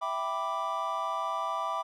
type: chord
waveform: triangle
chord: E minor seventh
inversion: none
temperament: equal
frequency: 659.3 / 784 / 987.8 / 1174.7 Hz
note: E5 / G5 / B5 / D6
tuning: 0 / 0 / 0 / 0 cents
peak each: -35 / -36 / -33 / -31 dBFS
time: 0.01-1.83 s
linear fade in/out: 20 ms
effects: none